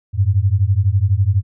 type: beating tone pair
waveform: sine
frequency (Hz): 92.3 / 104.3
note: F#2 / G#2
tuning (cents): -4 / +8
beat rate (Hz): 12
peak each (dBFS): -15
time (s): 0.13-1.43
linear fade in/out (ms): 50
effects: none